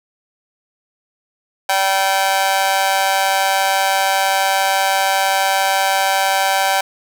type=tone with amplitude modulation; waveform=sawtooth; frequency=774 Hz; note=G5; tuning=22 cents flat; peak=-6 dBFS; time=1.69-6.81 s; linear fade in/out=5 ms; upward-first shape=sine; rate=195 Hz; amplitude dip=95%; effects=none